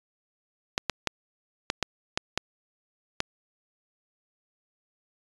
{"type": "clicks", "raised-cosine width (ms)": 0.2, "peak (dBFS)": -7, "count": 8, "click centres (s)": [0.779, 0.897, 1.073, 1.701, 1.827, 2.175, 2.376, 3.204], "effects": ["resampled to 22050 Hz"]}